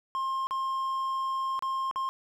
triangle tone with dropouts, 1063 Hz, C6, 27 cents sharp, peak -26 dBFS, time 0.15-2.09 s, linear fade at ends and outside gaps 0 ms, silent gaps 0.47-0.509 / 1.592-1.624 / 1.912-1.959 s, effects none

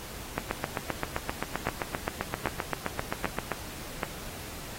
two click trains, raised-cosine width 0.5 ms, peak -13 / -12 dBFS, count 25 / 4, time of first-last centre 0.38-3.517 / 1.67-4.032 s, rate 7.65 / 1.27 Hz, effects pink hiss -42 dBFS RMS until 4.78 s + AAC 48 kbps

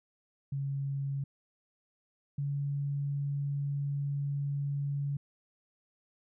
sine tone pair in turn, 138.59 / 141.67 Hz, C#3 / C#3, 0 / +38 cents, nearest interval unison, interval 38 cents, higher second, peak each -31 / -30 dBFS, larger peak second, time 0.52-1.24 / 2.38-5.17 s, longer second, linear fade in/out 5 ms, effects none

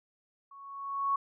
sine tone with level ramp, 1108.7 Hz, C#6, in tune, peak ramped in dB -49 to -24 dBFS, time 0.51-1.16 s, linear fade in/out 5 ms, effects none

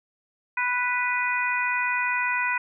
harmonic tone, 493.9 Hz, B4, in tune, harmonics 2 / 3 / 4 / 5, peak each -28 / -28 / -28 / -28 dBFS, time 0.57-2.58 s, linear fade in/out 5 ms, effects none

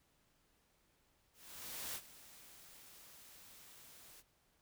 white noise with ADSR envelope, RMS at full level -43 dBFS, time 1.33-4.23 s, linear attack 620 ms, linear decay 56 ms, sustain -16 dB, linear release 38 ms, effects pink hiss -75 dBFS RMS until 4.61 s

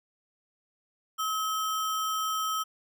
sine tone with sample-and-hold, 1284 Hz, E6, 46 cents flat, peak -27 dBFS, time 1.18-2.64 s, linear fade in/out 20 ms, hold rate 4410 Hz, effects none

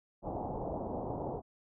white low-pass noise, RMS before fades -38 dBFS, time 0.22-1.42 s, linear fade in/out 50 ms, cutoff 870 Hz, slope 48 dB/octave, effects none

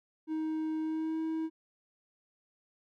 triangle tone with pitch glide, 314.6 to 320.3 Hz, D#4 to E4, +19 to -50 cents, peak -29 dBFS, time 0.27-1.5 s, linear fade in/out 50 ms, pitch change +31 cents, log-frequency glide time 0.8-1.2 s, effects none

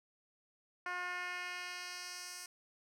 10% pulse tone with band-pass filter sweep, 358.3 Hz, F4, 44 cents sharp, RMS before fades -43 dBFS, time 0.86-2.46 s, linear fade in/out 2 ms, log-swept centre 1400 to 7700 Hz, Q 1.2, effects none

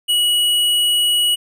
square tone, 2920 Hz, F#7, 24 cents flat, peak -14 dBFS, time 0.08-1.36 s, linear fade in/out 20 ms, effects none

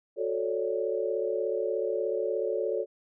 sine chord, D major seventh, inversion first, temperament just, 367.1 / 440.5 / 550.6 / 587.3 Hz, F#4 / A4 / C#5 / D5, -14 / +2 / -12 / 0 cents, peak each -33 / -30 / -32 / -36 dBFS, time 0.16-2.86 s, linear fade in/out 50 ms, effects none

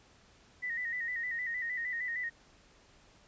sine tone with vibrato, 1924 Hz, B6, 46 cents flat, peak -33 dBFS, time 0.62-2.3 s, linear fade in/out 20 ms, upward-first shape square, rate 6.5 Hz, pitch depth 57 cents each way, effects pink hiss -62 dBFS RMS until 3.27 s + resampled to 16000 Hz

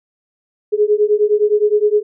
sine beating tone pair, 414.6 / 424.3 Hz, G#4 / G#4, -3 / +37 cents, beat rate 9.7 Hz, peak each -14 dBFS, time 0.72-2.03 s, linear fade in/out 20 ms, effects none

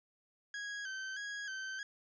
40% pulse tone with vibrato, 1598 Hz, G6, 33 cents sharp, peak -39 dBFS, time 0.54-1.83 s, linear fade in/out 2 ms, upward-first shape square, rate 1.6 Hz, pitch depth 58 cents each way, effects resampled to 16000 Hz

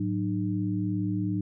sine tone cluster, 107.1 / 184.6 / 302.7 Hz, A2 / F#3 / D#4, -46 / -4 / -48 cents, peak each -30 dBFS, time 0-1.41 s, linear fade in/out 5 ms, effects none

